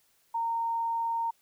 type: tone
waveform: sine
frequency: 921 Hz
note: A#5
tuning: 21 cents flat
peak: -27 dBFS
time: 0.34-1.31 s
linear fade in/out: 10 ms
effects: white hiss -68 dBFS RMS until 1.41 s